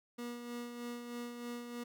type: tone with tremolo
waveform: 30% pulse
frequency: 240 Hz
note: B3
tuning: 49 cents flat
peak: -37 dBFS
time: 0.18-1.84 s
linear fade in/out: 10 ms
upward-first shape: sine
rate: 3.2 Hz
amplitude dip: 45%
effects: none